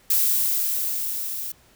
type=noise with level ramp; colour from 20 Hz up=violet; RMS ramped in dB=-19 to -31 dBFS; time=0.1-1.52 s; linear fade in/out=5 ms; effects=pink hiss -56 dBFS RMS until 1.75 s